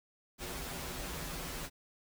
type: noise with comb filter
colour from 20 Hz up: pink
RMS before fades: -41 dBFS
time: 0.38-1.7 s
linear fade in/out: 50 ms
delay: 9.5 ms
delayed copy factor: -0.95
effects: none